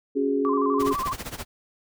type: chord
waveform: sine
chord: C# suspended fourth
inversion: none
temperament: equal with one note detuned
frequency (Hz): 277.2 / 370 / 414.1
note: C#4 / F#4 / G#4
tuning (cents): 0 / 0 / -5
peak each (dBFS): -24 / -30 / -24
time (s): 0.15-0.94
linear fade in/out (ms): 20
type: tone with vibrato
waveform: sine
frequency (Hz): 1095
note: C#6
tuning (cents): -22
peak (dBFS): -25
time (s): 0.45-1.13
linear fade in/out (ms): 0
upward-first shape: square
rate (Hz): 12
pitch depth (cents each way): 85
type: noise with tremolo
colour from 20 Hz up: pink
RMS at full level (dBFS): -32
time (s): 0.79-1.45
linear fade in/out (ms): 20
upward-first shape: sine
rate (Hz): 15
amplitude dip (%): 85
effects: none